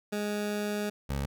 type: tone pair in turn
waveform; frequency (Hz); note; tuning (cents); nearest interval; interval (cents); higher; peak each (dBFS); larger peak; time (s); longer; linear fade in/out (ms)
20% pulse; 207.7 / 69.31; G#3 / C#2; 0 / 0; octave + perfect fifth; 1900; first; -25; neither; 0.12-0.9 / 1.09-1.26; first; 10
effects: none